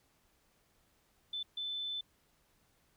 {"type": "tone bursts at uneven times", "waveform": "sine", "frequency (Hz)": 3520, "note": "A7", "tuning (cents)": 0, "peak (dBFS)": -36, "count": 2, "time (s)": [[1.33, 1.43], [1.57, 2.01]], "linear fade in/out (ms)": 5, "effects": ["pink hiss -72 dBFS RMS until 2.96 s"]}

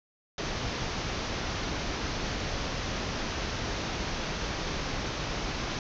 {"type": "low-pass noise", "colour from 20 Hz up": "pink", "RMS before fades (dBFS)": -33, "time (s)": [0.38, 5.79], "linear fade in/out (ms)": 2, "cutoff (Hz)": 6400, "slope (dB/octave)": 96, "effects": []}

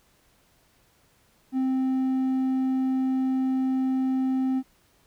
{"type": "tone with hard clipping", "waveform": "sine", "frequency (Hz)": 261.6, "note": "C4", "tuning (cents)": 0, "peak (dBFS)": -23, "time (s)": [1.52, 4.63], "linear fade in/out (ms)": 50, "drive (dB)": 3, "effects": ["pink hiss -63 dBFS RMS until 5.06 s"]}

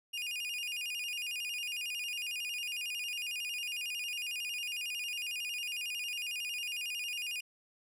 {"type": "tone with vibrato", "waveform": "40% pulse", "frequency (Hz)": 2637, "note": "E7", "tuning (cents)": 0, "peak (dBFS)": -35, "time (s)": [0.13, 7.41], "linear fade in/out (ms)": 10, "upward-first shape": "square", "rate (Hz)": 11, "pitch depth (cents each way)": 120, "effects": ["resampled to 32000 Hz"]}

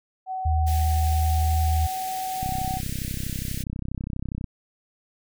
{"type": "tone", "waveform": "sine", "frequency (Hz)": 753, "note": "F#5", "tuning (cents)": 30, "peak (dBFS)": -27, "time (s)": [0.26, 2.81], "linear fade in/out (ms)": 50}
{"type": "tone with pitch glide", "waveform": "sine", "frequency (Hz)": [78.2, 79.02], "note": ["D#2", "D#2"], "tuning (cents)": [9, 27], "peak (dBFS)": -19, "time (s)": [0.45, 1.87], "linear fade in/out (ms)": 10, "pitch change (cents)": 18, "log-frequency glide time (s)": [1.17, 1.27]}
{"type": "band-stop noise", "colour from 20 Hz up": "white", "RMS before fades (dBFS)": -37, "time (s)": [0.66, 3.64], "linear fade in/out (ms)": 20, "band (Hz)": [560, 1600], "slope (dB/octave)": 48}
{"type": "click train", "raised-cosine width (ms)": 5, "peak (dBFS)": -18, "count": 66, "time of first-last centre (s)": [2.43, 4.442], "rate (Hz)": 32.3}
{"effects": []}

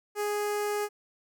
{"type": "tone with notch filter", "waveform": "sawtooth", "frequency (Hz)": 415, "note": "G#4", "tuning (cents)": -1, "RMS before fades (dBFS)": -30, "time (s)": [0.15, 0.89], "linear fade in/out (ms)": 50, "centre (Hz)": 3600, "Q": 1.5, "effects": []}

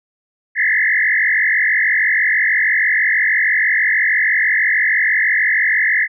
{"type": "tone with frequency modulation", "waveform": "sine", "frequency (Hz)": 1894, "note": "A#6", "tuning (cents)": 27, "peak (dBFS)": -12, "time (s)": [0.55, 6.08], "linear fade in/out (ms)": 50, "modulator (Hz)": 46.2, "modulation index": 4.5, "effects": []}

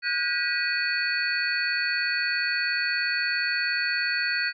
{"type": "tone cluster", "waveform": "sine", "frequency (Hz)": [1450, 1607, 1933, 2483, 4438], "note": ["F#6", "G6", "B6", "D#7", "C#8"], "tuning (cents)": [-35, 43, -38, -4, 1], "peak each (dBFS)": -30, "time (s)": [0.02, 4.53], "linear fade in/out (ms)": 50, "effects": []}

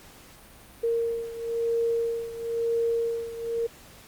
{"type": "beating tone pair", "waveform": "sine", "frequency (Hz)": [462.8, 463.8], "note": ["A#4", "A#4"], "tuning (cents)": [-13, -9], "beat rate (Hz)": 1, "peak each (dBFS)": [-26, -30], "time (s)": [0.83, 3.67], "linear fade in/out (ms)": 10, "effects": ["pink hiss -50 dBFS RMS until 4.07 s", "Opus 48 kbps"]}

